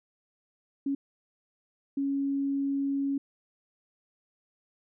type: tone bursts at uneven times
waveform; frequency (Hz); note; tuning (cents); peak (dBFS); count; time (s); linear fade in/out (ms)
sine; 277.2; C#4; 0; -26; 2; 0.86-0.95 / 1.97-3.18; 5
effects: none